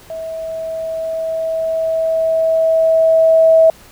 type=tone with level ramp; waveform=sine; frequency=648 Hz; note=E5; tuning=30 cents flat; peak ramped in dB=-23 to -5 dBFS; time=0.1-3.7 s; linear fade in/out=2 ms; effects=pink hiss -43 dBFS RMS until 3.91 s